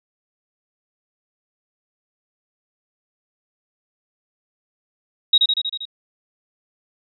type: tone with echo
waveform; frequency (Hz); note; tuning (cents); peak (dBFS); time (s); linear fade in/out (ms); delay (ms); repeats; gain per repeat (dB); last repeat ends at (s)
sine; 3800; A#7; +33; -9; 5.33-5.38; 5; 79; 6; -3; 5.854
effects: none